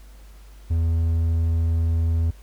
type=tone; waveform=triangle; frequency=82.41 Hz; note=E2; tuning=in tune; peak=-16 dBFS; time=0.7-2.31 s; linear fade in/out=10 ms; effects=added 50 Hz sine -42 dBFS peak until 2.42 s + pink hiss -55 dBFS RMS until 2.42 s